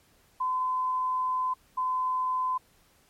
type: tone pair in turn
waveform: sine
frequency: 1020 / 1020 Hz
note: C6 / C6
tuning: -44 / -44 cents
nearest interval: unison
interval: 0 cents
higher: neither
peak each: -25 dBFS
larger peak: neither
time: 0.4-1.54 / 1.77-2.58 s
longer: first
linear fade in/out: 10 ms
effects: pink hiss -63 dBFS RMS until 3.09 s + MP3 64 kbps